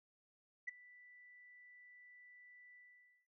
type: tone with ADSR envelope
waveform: sine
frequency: 1975.5 Hz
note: B6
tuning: in tune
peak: -37 dBFS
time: 0.67-3.27 s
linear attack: 14 ms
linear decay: 15 ms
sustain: -22 dB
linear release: 520 ms
effects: noise-tail reverb RT60 0.2 s tail -24 dB re dry + tanh soft clip ceiling -33 dBFS